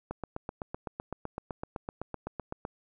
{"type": "click train", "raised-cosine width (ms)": 1, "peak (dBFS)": -21, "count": 21, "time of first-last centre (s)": [0.11, 2.651], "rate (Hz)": 7.87, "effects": []}